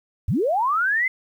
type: linear sweep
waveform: sine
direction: up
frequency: 61.74 to 2090 Hz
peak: -18 dBFS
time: 0.28-1.08 s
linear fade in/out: 5 ms
effects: 9-bit